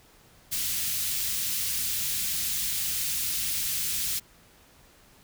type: band-stop noise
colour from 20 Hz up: white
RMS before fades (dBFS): -29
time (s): 0.51-4.2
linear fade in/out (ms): 20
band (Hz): 150 to 2600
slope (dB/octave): 12
effects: pink hiss -57 dBFS RMS until 5.23 s